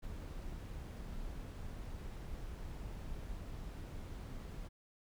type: noise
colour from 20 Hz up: brown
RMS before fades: -45 dBFS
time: 0.02-4.69 s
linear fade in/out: 20 ms
effects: none